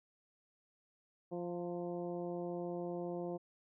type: harmonic tone with a mistuned harmonic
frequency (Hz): 174.61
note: F3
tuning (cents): 0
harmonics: 1 / 2 / 3 / 4 / 5 / 6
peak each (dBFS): -44 / -41 / -44 / -48 / -55 / -61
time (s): 1.31-3.38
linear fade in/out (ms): 20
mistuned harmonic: 5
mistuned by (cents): +35
effects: none